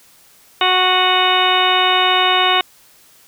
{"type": "harmonic tone with a mistuned harmonic", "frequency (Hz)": 368.6, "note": "F#4", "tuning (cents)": -7, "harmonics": [1, 2, 3, 4, 5, 6, 7, 8, 10], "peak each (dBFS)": [-23, -18, -18, -23, -26, -22, -25, -18, -20], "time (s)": [0.61, 2.61], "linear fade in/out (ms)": 2, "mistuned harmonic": 7, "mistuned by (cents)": -38, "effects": ["white hiss -49 dBFS RMS until 3.27 s"]}